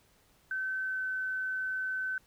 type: tone with pitch glide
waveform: sine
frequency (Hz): 1533 to 1523.3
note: G6 to F#6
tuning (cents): -39 to +50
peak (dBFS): -31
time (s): 0.51-2.18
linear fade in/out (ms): 2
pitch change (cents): -11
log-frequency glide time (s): 0.83-1.03
effects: pink hiss -66 dBFS RMS until 2.26 s